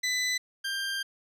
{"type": "tone pair in turn", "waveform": "20% pulse", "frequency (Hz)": [2000, 1587.4], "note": ["B6", "G6"], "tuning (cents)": [21, 21], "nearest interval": "major third", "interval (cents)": 400, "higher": "first", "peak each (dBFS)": [-21, -25], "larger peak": "first", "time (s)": [[0.03, 0.38], [0.64, 1.03]], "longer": "second", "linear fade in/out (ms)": 10, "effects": ["low-pass 11000 Hz 12 dB/octave"]}